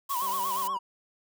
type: noise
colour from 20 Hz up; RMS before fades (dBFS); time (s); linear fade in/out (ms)
blue; -36; 0.09-0.68; 10
type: tone with vibrato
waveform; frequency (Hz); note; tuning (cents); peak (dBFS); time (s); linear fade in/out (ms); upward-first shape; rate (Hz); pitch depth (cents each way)
triangle; 1034; C6; -21; -26; 0.09-0.79; 20; sine; 8.4; 140
type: click train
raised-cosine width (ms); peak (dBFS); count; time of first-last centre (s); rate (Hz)
1; -33; 107; 0.22-0.766; 194
effects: high-pass 200 Hz 12 dB/octave